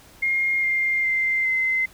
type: tone with pitch steps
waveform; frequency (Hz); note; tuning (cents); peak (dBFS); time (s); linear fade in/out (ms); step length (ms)
sine; 2132 / 2109 / 2086 / 2063; C7 / C7 / C7 / C7; +32 / +13 / -6 / -25; -19; 0.22-1.86; 10; 410
effects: pink hiss -50 dBFS RMS until 1.93 s